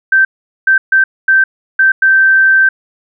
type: tone bursts at uneven times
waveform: sine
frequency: 1557 Hz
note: G6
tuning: 12 cents flat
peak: -5 dBFS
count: 6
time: 0.12-0.25 / 0.67-0.78 / 0.92-1.04 / 1.28-1.44 / 1.79-1.92 / 2.02-2.69 s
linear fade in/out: 5 ms
effects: none